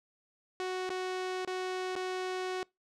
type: tone with dropouts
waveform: sawtooth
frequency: 370 Hz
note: F#4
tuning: in tune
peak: -29 dBFS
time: 0.6-2.63 s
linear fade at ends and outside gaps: 0 ms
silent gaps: 0.893-0.902 / 1.449-1.475 / 1.954-1.963 s
effects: noise-tail reverb RT60 0.2 s tail -25 dB re dry + low-pass 6000 Hz 12 dB/octave